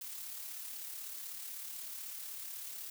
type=noise with amplitude modulation; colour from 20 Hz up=blue; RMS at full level=-43 dBFS; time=0.01-2.9 s; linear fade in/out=5 ms; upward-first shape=sine; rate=36.1 Hz; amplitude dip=35%; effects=none

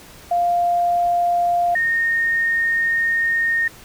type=tone pair in turn; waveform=sine; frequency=698.5 / 1842.3 Hz; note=F5 / A#6; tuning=0 / -21 cents; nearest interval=octave + perfect fourth; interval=1679 cents; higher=second; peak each=-15 / -16 dBFS; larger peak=first; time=0.31-1.75 / 1.75-3.68 s; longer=second; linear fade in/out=5 ms; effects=pink hiss -43 dBFS RMS until 3.84 s

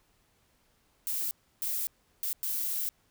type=noise bursts at uneven times; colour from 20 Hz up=violet; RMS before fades=-32 dBFS; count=4; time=1.07-1.31 / 1.62-1.87 / 2.23-2.33 / 2.43-2.89 s; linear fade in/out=0 ms; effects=pink hiss -69 dBFS RMS until 3.1 s

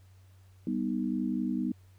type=chord; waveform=sine; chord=G augmented; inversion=none; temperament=equal; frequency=196 / 246.9 / 311.1 Hz; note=G3 / B3 / D#4; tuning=0 / 0 / 0 cents; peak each=-33 / -31 / -34 dBFS; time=0.67-1.72 s; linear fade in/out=2 ms; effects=added 94 Hz sine -54 dBFS peak until 1.98 s + pink hiss -68 dBFS RMS until 1.98 s

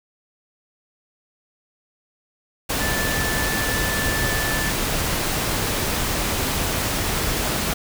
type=tone in noise; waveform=sine; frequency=1753 Hz; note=A6; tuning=7 cents flat; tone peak=-26 dBFS; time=2.8-4.7 s; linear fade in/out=10 ms; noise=pink; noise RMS=-23 dBFS; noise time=2.69-7.74 s; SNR=-6 dB; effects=none

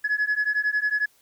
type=beating tone pair; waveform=sine; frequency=1691 / 1702 Hz; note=G#6 / G#6; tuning=+31 / +42 cents; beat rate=11 Hz; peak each=-23 dBFS; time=0.04-1.06 s; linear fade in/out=10 ms; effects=tanh soft clip ceiling -17 dBFS + white hiss -61 dBFS RMS until 1.21 s

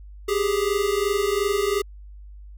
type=tone pair together; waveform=square; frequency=393.5 / 416.3 Hz; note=G4 / G#4; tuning=+7 / +4 cents; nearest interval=minor second; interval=97 cents; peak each=-24 dBFS; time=0.28-1.82 s; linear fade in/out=10 ms; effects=added 50 Hz sine -39 dBFS peak until 2.57 s

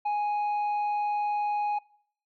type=tone with tanh clipping; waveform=sine; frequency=830.6 Hz; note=G#5; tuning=in tune; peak=-26 dBFS; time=0.05-1.79 s; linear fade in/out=10 ms; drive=4 dB; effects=noise-tail reverb RT60 0.6 s tail -23 dB re dry

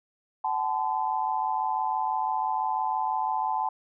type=tone cluster; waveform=sine; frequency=760 / 866 / 1021 Hz; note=F#5 / A5 / C6; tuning=+46 / -28 / -43 cents; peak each=-31 / -27 / -31 dBFS; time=0.44-3.69 s; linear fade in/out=5 ms; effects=none

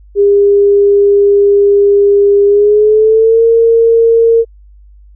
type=tone with pitch glide; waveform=sine; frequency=403.7 to 458.4 Hz; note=G#4 to A#4; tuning=-49 to -29 cents; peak=-4 dBFS; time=0.15-4.45 s; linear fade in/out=50 ms; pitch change=+220 cents; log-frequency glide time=2.46-3.43 s; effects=added 50 Hz sine -36 dBFS peak until 5.15 s

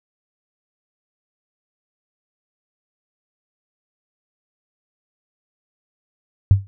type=tone with exponential decay; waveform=sine; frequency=98 Hz; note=G2; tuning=in tune; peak=-4 dBFS; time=6.51-6.67 s; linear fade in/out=0 ms; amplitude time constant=34 ms; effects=none

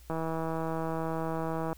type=click train; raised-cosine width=1 ms; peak=-20 dBFS; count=265; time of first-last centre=0.1-1.73 s; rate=162 Hz; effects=added 60 Hz sine -51 dBFS peak until 1.77 s + white hiss -60 dBFS RMS until 1.77 s

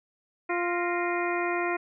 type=harmonic tone with a mistuned harmonic; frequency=349.2 Hz; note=F4; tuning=in tune; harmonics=1 / 2 / 3 / 4 / 5 / 6 / 7; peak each=-29 / -32 / -34 / -35 / -36 / -37 / -37 dBFS; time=0.49-1.77 s; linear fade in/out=10 ms; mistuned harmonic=5; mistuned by=+100 cents; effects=none

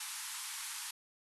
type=band-pass noise; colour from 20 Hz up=white; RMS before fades=-43 dBFS; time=0-0.91 s; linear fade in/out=5 ms; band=830 to 12000 Hz; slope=96 dB/octave; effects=none

